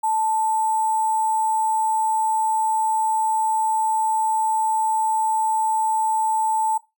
sine tone with sample-and-hold, 880 Hz, A5, in tune, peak -18 dBFS, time 0.03-6.78 s, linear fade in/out 10 ms, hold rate 8820 Hz, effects noise-tail reverb RT60 0.2 s tail -17 dB re dry

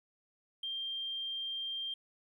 triangle tone, 3180 Hz, G7, 24 cents sharp, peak -32 dBFS, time 0.63-1.94 s, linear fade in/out 5 ms, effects tanh soft clip ceiling -34 dBFS

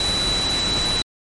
sine tone in noise, 3951 Hz, B7, in tune, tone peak -20 dBFS, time 0-1.02 s, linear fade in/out 2 ms, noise pink, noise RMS -25 dBFS, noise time 0-1.02 s, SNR +2 dB, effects MP3 48 kbps

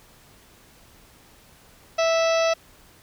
harmonic tone, 657 Hz, E5, 6 cents flat, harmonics 1 / 2 / 3 / 4 / 5 / 6 / 7 / 8 / 9, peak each -19 / -28 / -33 / -30 / -37 / -36 / -38 / -36 / -36 dBFS, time 1.98-2.54 s, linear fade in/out 10 ms, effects pink hiss -53 dBFS RMS until 3.02 s

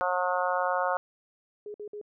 harmonic tone, 180.8 Hz, F#3, 40 cents flat, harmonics 3 / 4 / 5 / 6 / 7 / 8, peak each -30 / -31 / -32 / -33 / -33 / -34 dBFS, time 0.01-0.97 s, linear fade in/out 0 ms
sine tone bursts, 416.6 Hz, G#4, 5 cents sharp, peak -36 dBFS, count 3, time 1.66-2.014 s, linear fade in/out 2 ms, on 82 ms, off 54 ms
effects none

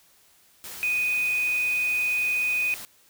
sine tone in noise, 2489 Hz, D#7, in tune, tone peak -22 dBFS, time 0.83-2.74 s, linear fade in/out 0 ms, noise white, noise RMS -39 dBFS, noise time 0.64-2.85 s, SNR +14 dB, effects white hiss -59 dBFS RMS until 3.09 s

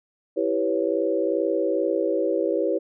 sine chord, C# half-diminished seventh, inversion first, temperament equal, 329.6 / 392 / 493.9 / 554.4 Hz, E4 / G4 / B4 / C#5, 0 / 0 / 0 / 0 cents, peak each -26 dBFS, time 0.36-2.79 s, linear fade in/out 20 ms, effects none

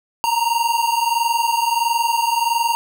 square tone pair together, 920 / 941.5 Hz, A#5 / A#5, -23 / +17 cents, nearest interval unison, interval 40 cents, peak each -20 dBFS, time 0.24-2.75 s, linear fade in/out 0 ms, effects none

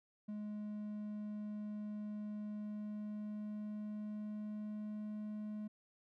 triangle tone with pitch glide, 210 to 211.7 Hz, G#3 to G#3, +19 to +33 cents, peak -39 dBFS, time 0.28-5.68 s, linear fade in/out 10 ms, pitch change +14 cents, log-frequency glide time 2.62-5.15 s, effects none

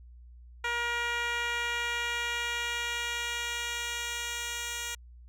10% pulse tone with band-pass filter sweep, 474.9 Hz, A#4, 32 cents sharp, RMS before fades -33 dBFS, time 0.64-4.95 s, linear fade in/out 5 ms, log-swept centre 1700 to 6100 Hz, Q 0.76, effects added 60 Hz sine -48 dBFS peak until 5.28 s

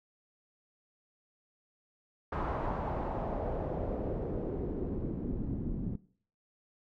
pink noise with low-pass filter sweep, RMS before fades -35 dBFS, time 2.32-5.96 s, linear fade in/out 5 ms, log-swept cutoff 1100 to 220 Hz, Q 1.9, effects noise-tail reverb RT60 0.5 s tail -19 dB re dry

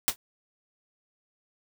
white noise with exponential decay, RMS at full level -19 dBFS, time 0.08-0.16 s, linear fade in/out 0 ms, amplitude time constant 16 ms, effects none

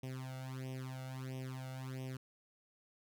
sawtooth tone with flanger, 130.4 Hz, C3, 5 cents flat, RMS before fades -44 dBFS, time 0.03-2.17 s, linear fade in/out 5 ms, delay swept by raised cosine 0.34 to 1.44 ms, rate 1.5 Hz, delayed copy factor +0.95, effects none

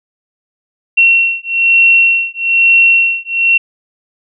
sine beating tone pair, 2724 / 2725.1 Hz, F7 / F7, -44 / -43 cents, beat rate 1.1 Hz, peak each -10 dBFS, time 0.97-3.58 s, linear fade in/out 10 ms, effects none

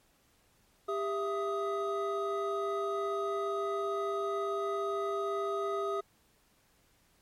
triangle tone cluster, 398.4 / 665 / 1253 Hz, G4 / E5 / D#6, +28 / +15 / +12 cents, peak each -31 / -36 / -34 dBFS, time 0.88-6.01 s, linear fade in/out 10 ms, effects pink hiss -68 dBFS RMS until 7.21 s + MP3 64 kbps

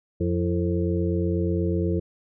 harmonic tone with a mistuned harmonic, 88.2 Hz, F2, 18 cents sharp, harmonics 1 / 2 / 4 / 5 / 6, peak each -25 / -27 / -27 / -30 / -35 dBFS, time 0.2-2 s, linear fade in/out 10 ms, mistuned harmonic 4, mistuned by -81 cents, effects none

